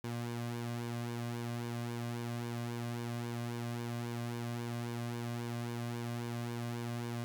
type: tone with flanger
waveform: sawtooth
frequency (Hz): 118.7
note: A#2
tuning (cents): +32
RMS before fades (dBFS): -39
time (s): 0.04-7.24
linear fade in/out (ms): 0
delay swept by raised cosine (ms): 1.5 to 2.29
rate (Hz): 3.7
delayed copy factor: -0.6
effects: none